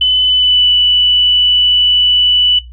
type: tone with pitch glide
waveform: sine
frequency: 3012 to 2969 Hz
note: F#7 to F#7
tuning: +30 to +5 cents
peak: -7 dBFS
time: 0.01-2.59 s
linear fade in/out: 5 ms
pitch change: -25 cents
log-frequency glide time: 0.23-0.72 s
effects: noise-tail reverb RT60 0.2 s tail -19 dB re dry + added 60 Hz sine -30 dBFS peak until 2.72 s